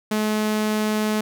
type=tone; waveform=sawtooth; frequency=214.1 Hz; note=A3; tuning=47 cents flat; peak=-16 dBFS; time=0.11-1.21 s; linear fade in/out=5 ms; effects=none